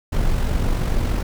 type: noise with amplitude modulation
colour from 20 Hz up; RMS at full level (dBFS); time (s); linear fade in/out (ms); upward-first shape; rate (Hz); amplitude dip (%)
brown; -17; 0.12-1.23; 10; sine; 46.3; 45
effects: none